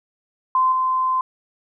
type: tone with level steps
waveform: sine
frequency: 1034 Hz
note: C6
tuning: 21 cents flat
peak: -14 / -17 dBFS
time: 0.55-1.21 s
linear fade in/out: 2 ms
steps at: 0.72 s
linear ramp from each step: 2 ms
effects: none